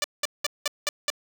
5% pulse tone bursts, 587.3 Hz, D5, in tune, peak -11 dBFS, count 6, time 0.02-1.102 s, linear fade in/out 2 ms, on 22 ms, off 190 ms, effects none

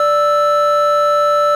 triangle tone pair together, 587.3 / 1318.5 Hz, D5 / E6, 0 / 0 cents, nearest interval octave + major second, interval 1400 cents, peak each -11 dBFS, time 0-1.55 s, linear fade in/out 2 ms, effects tanh soft clip ceiling -1 dBFS

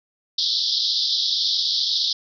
pink band-pass noise, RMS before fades -22 dBFS, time 0.38-2.13 s, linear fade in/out 5 ms, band 3400 to 5300 Hz, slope 96 dB/octave, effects none

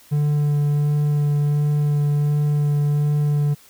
triangle tone with vibrato, 146.83 Hz, D3, in tune, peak -14 dBFS, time 0.11-3.55 s, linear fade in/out 20 ms, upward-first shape sine, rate 1.4 Hz, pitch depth 11 cents each way, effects white hiss -50 dBFS RMS until 3.69 s

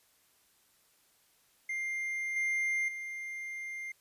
triangle tone with level steps, 2100 Hz, C7, 6 cents sharp, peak -31 / -27 / -36 dBFS, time 1.69-3.92 s, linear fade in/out 5 ms, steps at 2.36 / 2.88 s, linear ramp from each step 5 ms, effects white hiss -68 dBFS RMS until 4 s + resampled to 32000 Hz

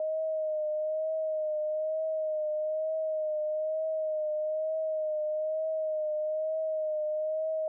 sine tone with vibrato, 622.3 Hz, D#5, in tune, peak -28 dBFS, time 0-7.68 s, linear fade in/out 2 ms, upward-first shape triangle, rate 1.1 Hz, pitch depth 38 cents each way, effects none

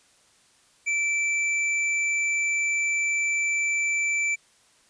sine tone with tanh clipping, 2329 Hz, D7, 15 cents flat, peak -24 dBFS, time 0.86-4.36 s, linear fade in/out 20 ms, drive 16 dB, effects white hiss -60 dBFS RMS until 4.89 s + resampled to 22050 Hz

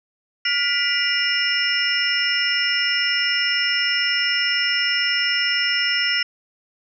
sine tone cluster, 1425 / 1979 / 2357 / 2847 / 5330 Hz, F6 / B6 / D7 / F7 / E8, +34 / +3 / +6 / +33 / +18 cents, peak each -27 / -23 / -29 / -23 / -23 dBFS, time 0.45-6.23 s, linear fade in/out 5 ms, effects none

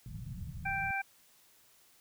white low-pass noise, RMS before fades -43 dBFS, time 0.06-0.91 s, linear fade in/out 2 ms, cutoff 180 Hz, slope 48 dB/octave
harmonic tone, 784 Hz, G5, in tune, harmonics 1 / 2 / 3, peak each -36 / -36 / -36 dBFS, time 0.65-1.02 s, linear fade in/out 10 ms
effects white hiss -64 dBFS RMS until 2 s

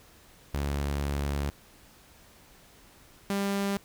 sawtooth tone pair in turn, 71.1 / 198.85 Hz, C#2 / G3, +45 / +25 cents, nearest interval octave + tritone, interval 1780 cents, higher second, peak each -24 / -23 dBFS, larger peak second, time 0.54-1.5 / 3.3-3.77 s, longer first, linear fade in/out 0 ms, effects pink hiss -56 dBFS RMS until 3.84 s

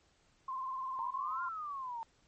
sine tone with vibrato, 1046.5 Hz, C6, in tune, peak -36 dBFS, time 0.48-1.49 s, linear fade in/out 5 ms, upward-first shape sine, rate 20 Hz, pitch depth 55 cents each way
sine exponential two-way sweep, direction up then down, 895 to 1420 to 895 Hz, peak -38 dBFS, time 0.99-2.03 s, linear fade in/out 0 ms, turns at 1.43 s
effects pink hiss -70 dBFS RMS until 2.27 s + MP3 32 kbps

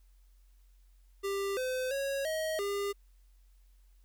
square tone with pitch steps, 395.7 / 512 / 551 / 632 / 402.7 Hz, G4 / C5 / C#5 / D#5 / G4, +16 / -38 / -11 / +27 / +47 cents, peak -32 dBFS, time 1.23-2.93 s, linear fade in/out 20 ms, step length 340 ms, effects added 45 Hz sine -58 dBFS peak until 4.04 s + white hiss -75 dBFS RMS until 4.04 s

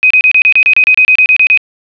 sine tone bursts, 2512 Hz, D#7, 16 cents sharp, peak -3 dBFS, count 15, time 0.03-1.574 s, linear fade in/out 0 ms, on 74 ms, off 31 ms, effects resampled to 11025 Hz + 7-bit

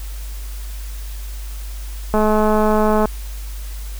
click train, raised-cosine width 1 ms, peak -4 dBFS, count 197, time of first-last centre 2.14-3.056 s, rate 214 Hz, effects added 50 Hz sine -26 dBFS peak until 3.99 s + white hiss -40 dBFS RMS until 3.99 s

